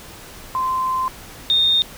sine tone pair in turn, 1037 / 3666 Hz, C6 / A#7, -16 / -30 cents, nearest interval octave + minor seventh, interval 2186 cents, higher second, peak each -18 / -13 dBFS, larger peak second, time 0.55-1.08 / 1.5-1.82 s, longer first, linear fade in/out 0 ms, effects pink hiss -39 dBFS RMS until 1.97 s

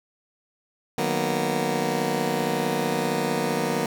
15% pulse chord, B major seventh, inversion first, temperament just, 154.34 / 185.21 / 231.5 / 246.9 Hz, D#3 / F#3 / A#3 / B3, -14 / +2 / -12 / 0 cents, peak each -23 dBFS, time 0.98-3.86 s, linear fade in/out 2 ms, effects none

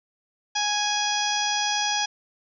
harmonic tone, 830.6 Hz, G#5, in tune, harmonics 1 / 2 / 3 / 4 / 5 / 6 / 7 / 8, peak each -27 / -31 / -33 / -29 / -40 / -30 / -30 / -42 dBFS, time 0.55-2.06 s, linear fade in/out 10 ms, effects none

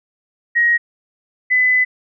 sine tone pair in turn, 1887 / 2008 Hz, A#6 / B6, +21 / +28 cents, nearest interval minor second, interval 107 cents, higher second, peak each -11 dBFS, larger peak neither, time 0.55-0.78 / 1.5-1.85 s, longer second, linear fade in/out 20 ms, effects none

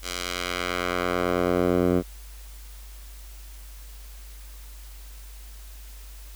10% pulse tone with band-pass filter sweep, 89 Hz, F2, 33 cents sharp, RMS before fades -25 dBFS, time 0.02-2.03 s, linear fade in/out 50 ms, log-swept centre 5800 to 280 Hz, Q 0.7, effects added 50 Hz sine -40 dBFS peak until 6.35 s + white hiss -50 dBFS RMS until 6.35 s

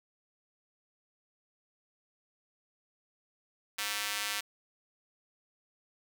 square tone with high-pass filter, 103.83 Hz, G#2, in tune, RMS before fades -35 dBFS, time 3.78-4.41 s, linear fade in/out 10 ms, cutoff 2000 Hz, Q 0.82, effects none

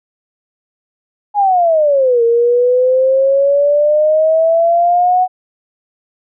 sine exponential two-way sweep, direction down then up, 840 to 461.4 to 743 Hz, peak -8 dBFS, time 1.34-5.28 s, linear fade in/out 50 ms, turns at 2.23 s, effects none

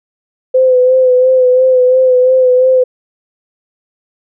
sine tone with vibrato, 510 Hz, C5, 44 cents flat, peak -5 dBFS, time 0.54-2.84 s, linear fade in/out 10 ms, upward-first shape sine, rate 2.9 Hz, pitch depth 32 cents each way, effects none

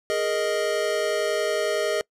square chord, Ab suspended second, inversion none, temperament equal, 415.3 / 466.2 / 622.3 Hz, Ab4 / Bb4 / Eb5, 0 / 0 / 0 cents, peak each -28 / -29 / -26 dBFS, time 0.1-2.01 s, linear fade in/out 0 ms, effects noise-tail reverb RT60 0.1 s tail -25 dB re dry + low-pass 10000 Hz 12 dB/octave

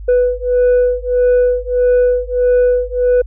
sine beating tone pair, 493.9 / 495.5 Hz, B4 / B4, 0 / +6 cents, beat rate 1.6 Hz, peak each -11 dBFS, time 0.08-3.22 s, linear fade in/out 10 ms, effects tanh soft clip ceiling -7 dBFS + added 50 Hz sine -26 dBFS peak until 3.26 s

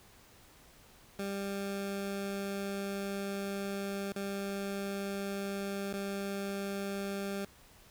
20% pulse tone with dropouts, 198.1 Hz, G3, 18 cents sharp, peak -30 dBFS, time 1.19-7.45 s, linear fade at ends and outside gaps 2 ms, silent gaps 4.123-4.16 / 5.928-5.936 s, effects pink hiss -59 dBFS RMS until 7.9 s

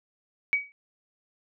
sine tone with exponential decay, 2266 Hz, C#7, 37 cents sharp, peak -17 dBFS, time 0.53-0.72 s, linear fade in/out 0 ms, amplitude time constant 40 ms, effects none

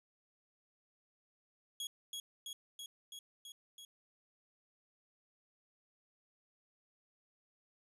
sawtooth tone with echo, 3322 Hz, G#7, in tune, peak -36 dBFS, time 1.8-1.87 s, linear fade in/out 2 ms, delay 330 ms, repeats 6, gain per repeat -2 dB, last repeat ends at 3.85 s, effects resampled to 32000 Hz + 13-bit

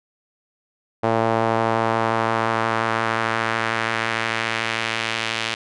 sawtooth tone with band-pass filter sweep, 113.2 Hz, A2, 50 cents sharp, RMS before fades -22 dBFS, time 1.03-5.55 s, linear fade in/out 10 ms, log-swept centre 700 to 3000 Hz, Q 1.3, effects resampled to 24000 Hz

